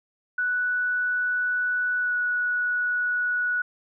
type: tone with pitch glide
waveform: sine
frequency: 1480 to 1468.1 Hz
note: F#6 to F#6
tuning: 0 to -14 cents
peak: -22 dBFS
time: 0.38-3.62 s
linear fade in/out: 5 ms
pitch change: -14 cents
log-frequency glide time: 1.99-2.14 s
effects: none